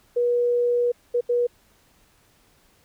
sine tone bursts at uneven times, 483.1 Hz, B4, 38 cents flat, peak -18 dBFS, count 3, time 0.16-0.92 / 1.14-1.21 / 1.29-1.47 s, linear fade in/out 10 ms, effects pink hiss -60 dBFS RMS until 2.84 s

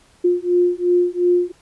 sine beating tone pair, 352.9 / 355.7 Hz, F4 / F4, +18 / +32 cents, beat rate 2.8 Hz, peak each -17 dBFS, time 0.24-1.52 s, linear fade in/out 10 ms, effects pink hiss -54 dBFS RMS until 1.61 s + resampled to 24000 Hz

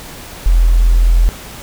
sine tone, 42.29 Hz, E1, 45 cents sharp, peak -6 dBFS, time 0.46-1.29 s, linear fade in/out 0 ms, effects pink hiss -32 dBFS RMS until 1.62 s

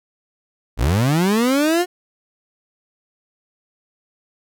30% pulse linear sweep, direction up, 46.25 to 365.8 Hz, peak -12 dBFS, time 0.77-1.86 s, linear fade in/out 50 ms, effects none

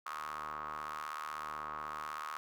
sawtooth ring-modulated tone, 76.1 Hz, D#2, 38 cents flat, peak -33 dBFS, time 0.06-2.37 s, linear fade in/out 0 ms, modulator 1180 Hz, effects none

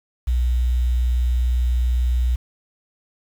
sine tone with quantisation, 61.2 Hz, B1, 15 cents flat, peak -16 dBFS, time 0.27-2.36 s, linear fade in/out 10 ms, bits 7, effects none

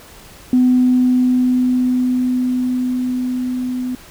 sine tone with level ramp, 251.7 Hz, B3, 33 cents sharp, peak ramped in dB -8 to -19 dBFS, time 0.53-3.95 s, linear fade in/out 2 ms, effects tanh soft clip ceiling -4 dBFS + pink hiss -41 dBFS RMS until 4.1 s

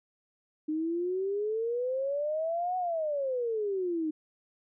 sine exponential two-way sweep, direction up then down, 304 to 743 to 304 Hz, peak -28 dBFS, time 0.68-4.11 s, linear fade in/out 10 ms, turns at 2.77 s, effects none

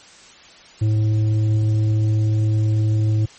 triangle tone with tanh clipping, 108 Hz, A2, 32 cents flat, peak -16 dBFS, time 0.81-3.26 s, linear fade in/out 10 ms, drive 11 dB, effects white hiss -45 dBFS RMS until 3.38 s + MP3 32 kbps

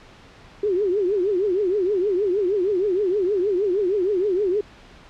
sine tone with vibrato, 386.8 Hz, G4, 23 cents flat, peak -18 dBFS, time 0.63-4.61 s, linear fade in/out 5 ms, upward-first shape triangle, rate 6.4 Hz, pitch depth 210 cents each way, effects pink hiss -47 dBFS RMS until 5.09 s + low-pass 4000 Hz 12 dB/octave

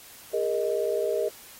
sine chord, Ab suspended second, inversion none, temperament equal with one note detuned, 407.2 / 466.2 / 622.3 Hz, Ab4 / Bb4 / Eb5, -34 / 0 / 0 cents, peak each -28 dBFS, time 0.33-1.29 s, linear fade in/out 10 ms, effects white hiss -48 dBFS RMS until 1.59 s + AAC 48 kbps

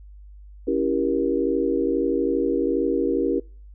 sine chord, C# diminished seventh, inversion none, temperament equal with one note detuned, 277.2 / 329.6 / 392 / 473.5 Hz, C#4 / E4 / G4 / Bb4, 0 / 0 / 0 / +27 cents, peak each -25 dBFS, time 0.67-3.4 s, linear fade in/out 10 ms, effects noise-tail reverb RT60 0.4 s tail -25 dB re dry + added 50 Hz sine -41 dBFS peak until 3.74 s

